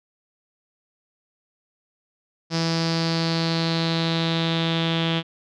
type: tone with low-pass filter sweep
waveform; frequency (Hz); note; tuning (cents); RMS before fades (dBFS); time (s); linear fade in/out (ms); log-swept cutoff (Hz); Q
sawtooth; 164.81; E3; 0; -23; 2.5-5.23; 50; 5100 to 3300; 6
effects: none